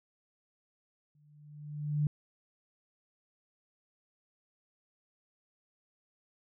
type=tone with exponential growth; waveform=sine; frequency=148.5 Hz; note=D3; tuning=20 cents sharp; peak=-24 dBFS; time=1.15-2.07 s; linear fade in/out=2 ms; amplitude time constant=200 ms; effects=none